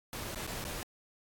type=noise with dropouts; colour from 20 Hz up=pink; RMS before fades=-40 dBFS; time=0.13-0.83 s; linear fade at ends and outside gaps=0 ms; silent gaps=0.347-0.358 / 0.467-0.475 / 0.641-0.651 s; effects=AAC 64 kbps